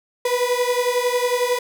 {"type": "beating tone pair", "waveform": "35% pulse", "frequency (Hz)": [487.2, 498.2], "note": ["B4", "B4"], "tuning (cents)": [-24, 15], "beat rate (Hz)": 11, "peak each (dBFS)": [-19, -20], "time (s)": [0.25, 1.59], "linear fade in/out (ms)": 5, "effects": []}